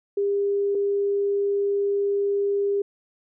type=tone pair in turn; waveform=sine; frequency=401.9 / 401.9 Hz; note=G4 / G4; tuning=+43 / +43 cents; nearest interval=unison; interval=0 cents; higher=neither; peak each=-20 dBFS; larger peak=neither; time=0.17-0.75 / 0.75-2.82 s; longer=second; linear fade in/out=5 ms; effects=none